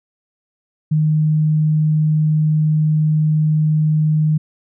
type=tone; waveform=sine; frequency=154.3 Hz; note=D#3; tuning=14 cents flat; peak=-12 dBFS; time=0.91-4.38 s; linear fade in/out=10 ms; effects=none